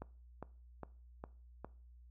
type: click train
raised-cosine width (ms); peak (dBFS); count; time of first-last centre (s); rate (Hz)
1; -30; 5; 0.02-1.646; 2.46
effects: noise-tail reverb RT60 0.4 s tail -20 dB re dry + added 60 Hz sine -56 dBFS peak until 2.1 s